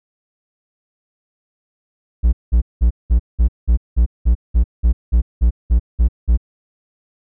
triangle tone bursts, 58.27 Hz, A#1, in tune, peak -7 dBFS, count 15, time 2.23-6.375 s, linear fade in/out 20 ms, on 99 ms, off 190 ms, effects none

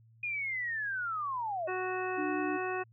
sine linear sweep, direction down, 2464 to 606 Hz, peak -32 dBFS, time 0.23-1.68 s, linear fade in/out 5 ms
harmonic tone, 370 Hz, F#4, in tune, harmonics 1 / 2 / 3 / 4 / 5 / 7, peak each -35 / -38 / -40 / -41 / -42 / -43 dBFS, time 1.67-2.84 s, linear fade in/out 20 ms
sine tone, 301 Hz, D4, 43 cents sharp, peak -33 dBFS, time 2.17-2.58 s, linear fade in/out 20 ms
effects added 113 Hz sine -58 dBFS peak until 2.92 s

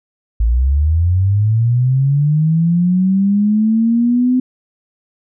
sine linear sweep, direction up, 53.3 to 255.9 Hz, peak -10 dBFS, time 0.4-4.4 s, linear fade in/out 5 ms, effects none

